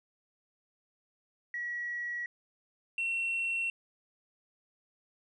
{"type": "tone pair in turn", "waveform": "sine", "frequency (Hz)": [1922, 2718], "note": ["B6", "F7"], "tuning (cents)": [-48, -48], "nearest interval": "tritone", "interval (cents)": 600, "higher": "second", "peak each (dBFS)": [-33, -28], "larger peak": "second", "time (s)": [[1.54, 2.26], [2.98, 3.7]], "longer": "neither", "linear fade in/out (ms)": 2, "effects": ["tanh soft clip ceiling -27 dBFS"]}